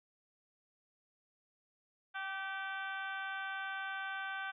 harmonic tone with a mistuned harmonic, 388.8 Hz, G4, 14 cents flat, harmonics 2 / 3 / 4 / 5 / 6 / 7 / 8 / 9, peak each -45 / -47 / -40 / -54 / -51 / -55 / -54 / -55 dBFS, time 2.14-4.52 s, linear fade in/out 20 ms, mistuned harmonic 4, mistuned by -20 cents, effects none

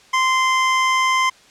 25% pulse tone, 1040 Hz, C6, 11 cents flat, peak -11 dBFS, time 0.13-1.3 s, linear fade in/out 10 ms, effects white hiss -49 dBFS RMS until 1.5 s + low-pass 6000 Hz 12 dB/octave

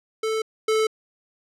square tone pair in turn, 440 / 437.2 Hz, A4 / A4, 0 / -11 cents, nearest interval unison, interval 11 cents, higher first, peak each -23 / -19 dBFS, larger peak second, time 0.23-0.42 / 0.68-0.87 s, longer neither, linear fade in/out 5 ms, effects low-pass 9000 Hz 12 dB/octave

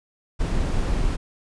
brown noise, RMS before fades -22 dBFS, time 0.39-1.17 s, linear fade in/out 20 ms, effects resampled to 22050 Hz

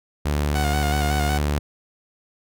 sawtooth tone, 73.42 Hz, D2, in tune, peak -16 dBFS, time 0.25-1.59 s, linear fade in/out 10 ms
sawtooth tone with vibrato, 730 Hz, F#5, 24 cents flat, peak -21 dBFS, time 0.55-1.38 s, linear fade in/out 2 ms, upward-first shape square, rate 5.4 Hz, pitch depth 39 cents each way
effects none

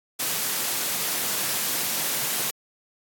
white high-pass noise, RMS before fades -26 dBFS, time 0.19-2.51 s, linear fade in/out 10 ms, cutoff 110 Hz, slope 96 dB/octave, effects AAC 64 kbps

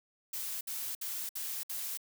blue noise bursts, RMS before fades -38 dBFS, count 5, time 0.33-1.974 s, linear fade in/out 5 ms, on 280 ms, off 61 ms, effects none

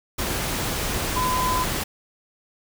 sine tone in noise, 1011 Hz, B5, 40 cents sharp, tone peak -22 dBFS, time 1.16-1.64 s, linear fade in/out 10 ms, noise pink, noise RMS -26 dBFS, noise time 0.18-1.84 s, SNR +1 dB, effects none

